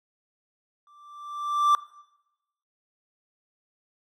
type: tone with exponential growth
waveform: triangle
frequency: 1174.7 Hz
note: D6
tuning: in tune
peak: -13 dBFS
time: 0.87-1.75 s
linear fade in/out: 1 ms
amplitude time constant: 190 ms
effects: noise-tail reverb RT60 0.9 s tail -19 dB re dry